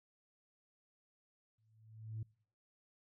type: tone with exponential growth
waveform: sine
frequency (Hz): 110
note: A2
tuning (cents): 0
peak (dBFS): -36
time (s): 1.58-2.23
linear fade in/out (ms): 5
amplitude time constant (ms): 140
effects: noise-tail reverb RT60 0.6 s tail -26 dB re dry + tanh soft clip ceiling -36 dBFS